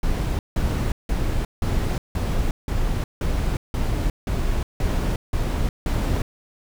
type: noise bursts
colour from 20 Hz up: brown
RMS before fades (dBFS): -22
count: 12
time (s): 0.03-6.22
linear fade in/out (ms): 2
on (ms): 360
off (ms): 170
effects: none